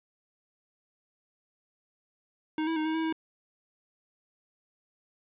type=tone with pitch steps; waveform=square; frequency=311.8 / 325.4 / 310.6 / 316.7 / 322.6 / 320.5 Hz; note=D#4 / E4 / D#4 / D#4 / E4 / E4; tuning=+4 / -22 / -3 / +31 / -37 / -49 cents; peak=-28 dBFS; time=2.58-3.126 s; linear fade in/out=2 ms; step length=91 ms; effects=resampled to 8000 Hz + 11-bit